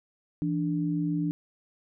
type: tone pair together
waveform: sine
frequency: 166.51 / 293.7 Hz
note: E3 / D4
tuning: +18 / 0 cents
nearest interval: minor seventh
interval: 982 cents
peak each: -28 dBFS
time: 0.42-1.31 s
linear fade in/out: 0 ms
effects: none